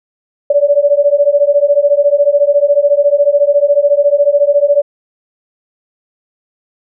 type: beating tone pair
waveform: sine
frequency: 568 / 582 Hz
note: C#5 / D5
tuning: +42 / -16 cents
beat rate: 14 Hz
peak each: -10 dBFS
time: 0.5-4.82 s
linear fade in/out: 5 ms
effects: none